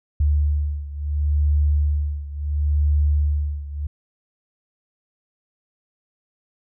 sine beating tone pair, 73.42 / 74.14 Hz, D2 / D2, 0 / +17 cents, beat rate 0.72 Hz, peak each -19 / -22 dBFS, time 0.2-3.87 s, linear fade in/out 5 ms, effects none

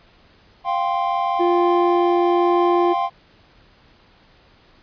triangle chord, F suspended second, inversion none, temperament equal, 698.5 / 784 / 1046.5 Hz, F5 / G5 / C6, 0 / 0 / 0 cents, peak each -21 dBFS, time 0.64-3.1 s, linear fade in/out 50 ms
triangle tone, 349.2 Hz, F4, in tune, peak -14 dBFS, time 1.39-2.94 s, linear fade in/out 20 ms
effects pink hiss -53 dBFS RMS until 4.82 s + resampled to 11025 Hz

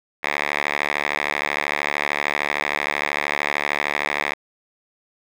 5% pulse tone with band-pass filter, 73.1 Hz, D2, 7 cents flat, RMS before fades -24 dBFS, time 0.23-4.34 s, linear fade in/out 10 ms, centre 1900 Hz, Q 1.9, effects none

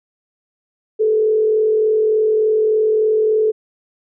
sine tone with frequency modulation, 433.8 Hz, A4, 25 cents flat, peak -12 dBFS, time 0.99-3.52 s, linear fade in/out 20 ms, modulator 43.4 Hz, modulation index 0.38, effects none

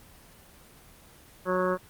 harmonic tone, 183.6 Hz, F#3, 13 cents flat, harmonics 1 / 2 / 3 / 5 / 6 / 7 / 8 / 9, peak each -32 / -29 / -27 / -38 / -30 / -35 / -37 / -37 dBFS, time 1.45-1.78 s, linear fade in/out 50 ms, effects pink hiss -53 dBFS RMS until 1.89 s + Opus 24 kbps

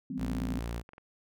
sine chord, C major seventh, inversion first, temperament equal, 164.81 / 196 / 246.9 / 261.6 Hz, E3 / G3 / B3 / C4, 0 / 0 / 0 / 0 cents, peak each -41 / -39 / -39 / -36 dBFS, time 0.1-0.59 s, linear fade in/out 5 ms
sawtooth tone, 58.27 Hz, A#1, in tune, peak -30 dBFS, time 0.17-0.83 s, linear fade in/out 50 ms
clicks, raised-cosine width 0.5 ms, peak -34 dBFS, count 3, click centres 0.891 / 0.934 / 0.981 s
effects none

